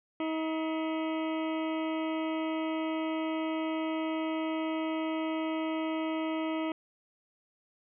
harmonic tone with a mistuned harmonic, 318.4 Hz, D#4, 40 cents sharp, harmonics 1 / 2 / 3 / 4 / 6 / 7 / 8 / 9 / 10, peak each -31 / -37 / -41 / -43 / -47 / -48 / -49 / -50 / -51 dBFS, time 0.2-6.72 s, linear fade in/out 2 ms, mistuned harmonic 6, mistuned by +83 cents, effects none

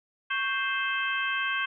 harmonic tone with a mistuned harmonic, 523.3 Hz, C5, in tune, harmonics 2 / 3 / 4 / 5 / 6, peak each -33 / -29 / -36 / -33 / -36 dBFS, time 0.3-1.66 s, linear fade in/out 10 ms, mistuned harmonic 2, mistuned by +100 cents, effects none

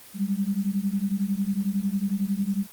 sine beating tone pair, 192.6 / 203.6 Hz, G3 / G#3, -30 / -34 cents, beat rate 11 Hz, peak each -26 dBFS, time 0.14-2.67 s, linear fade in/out 50 ms, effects white hiss -47 dBFS RMS until 2.72 s + Opus 24 kbps

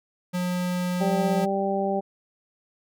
square tone, 179.5 Hz, F3, 48 cents sharp, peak -25 dBFS, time 0.33-1.46 s, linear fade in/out 20 ms
harmonic tone, 196 Hz, G3, in tune, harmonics 1 / 2 / 3 / 4, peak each -28 / -28 / -28 / -28 dBFS, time 1-2.01 s, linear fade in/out 20 ms
effects none

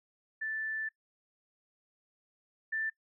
sine tone pair in turn, 1760 / 1771.2 Hz, A6 / A6, 0 / +11 cents, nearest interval unison, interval 11 cents, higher second, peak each -33 / -31 dBFS, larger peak second, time 0.41-0.89 / 2.72-2.9 s, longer first, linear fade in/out 10 ms, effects noise-tail reverb RT60 0.1 s tail -22 dB re dry

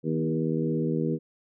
harmonic tone with a mistuned harmonic, 79.5 Hz, D#2, 38 cents sharp, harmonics 2 / 3 / 4 / 5 / 6, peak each -28 / -30 / -31 / -32 / -33 dBFS, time 0.03-1.19 s, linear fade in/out 50 ms, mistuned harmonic 3, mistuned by +15 cents, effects none

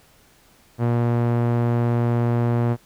sawtooth tone with low-pass filter, 118.9 Hz, A#2, 35 cents sharp, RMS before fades -20 dBFS, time 0.78-2.77 s, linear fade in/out 50 ms, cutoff 1200 Hz, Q 0.59, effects pink hiss -55 dBFS RMS until 2.85 s

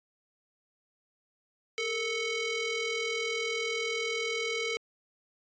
sawtooth ring-modulated tone, 880 Hz, A5, in tune, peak -23 dBFS, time 1.78-4.77 s, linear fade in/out 0 ms, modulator 1340 Hz, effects resampled to 16000 Hz

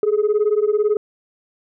sine beating tone pair, 411.9 / 429.9 Hz, G#4 / A4, -14 / -40 cents, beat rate 18 Hz, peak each -16 dBFS, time 0.03-0.97 s, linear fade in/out 2 ms, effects tanh soft clip ceiling -11 dBFS

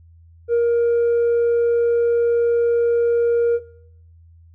triangle tone with tanh clipping, 470.5 Hz, A#4, 16 cents sharp, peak -14 dBFS, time 0.48-3.6 s, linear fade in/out 50 ms, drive 6 dB, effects noise-tail reverb RT60 0.7 s tail -19 dB re dry + added 83 Hz sine -45 dBFS peak until 4.54 s

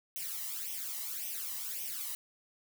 blue noise with flanger, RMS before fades -39 dBFS, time 0.16-2.15 s, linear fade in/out 0 ms, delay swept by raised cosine 0.34 to 1.03 ms, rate 1.8 Hz, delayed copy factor +0.75, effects none

